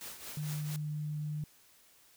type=noise with tremolo; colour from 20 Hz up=white; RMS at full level=-43 dBFS; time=0.01-0.76 s; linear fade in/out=0 ms; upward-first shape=triangle; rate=4.4 Hz; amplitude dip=70%
type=tone; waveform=sine; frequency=150.6 Hz; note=D3; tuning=44 cents sharp; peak=-34 dBFS; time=0.37-1.44 s; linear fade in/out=2 ms
effects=white hiss -63 dBFS RMS until 2.16 s